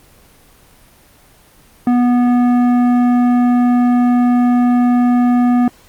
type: tone with tanh clipping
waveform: sine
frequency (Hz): 244.6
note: B3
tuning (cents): -16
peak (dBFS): -11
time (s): 1.87-5.68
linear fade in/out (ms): 2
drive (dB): 12
effects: pink hiss -47 dBFS RMS until 5.88 s + Opus 24 kbps